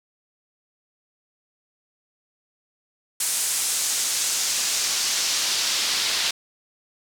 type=noise with band-pass filter sweep; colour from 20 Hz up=pink; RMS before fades=-24 dBFS; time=3.2-6.31 s; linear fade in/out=5 ms; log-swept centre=8800 to 4200 Hz; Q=1.3; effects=none